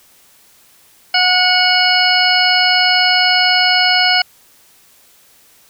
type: harmonic tone with a mistuned harmonic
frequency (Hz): 730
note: F#5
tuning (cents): -24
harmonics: 1 / 2 / 3 / 4 / 6 / 7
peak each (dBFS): -17 / -17 / -17 / -17 / -17 / -17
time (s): 1.14-4.22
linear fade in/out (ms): 5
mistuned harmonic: 3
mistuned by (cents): +22
effects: white hiss -49 dBFS RMS until 5.69 s